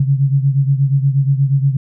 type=beating tone pair; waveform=sine; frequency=135.9 / 144.3 Hz; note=C#3 / D3; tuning=-34 / -30 cents; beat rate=8.4 Hz; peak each=-12 / -17 dBFS; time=0-1.77 s; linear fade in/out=5 ms; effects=none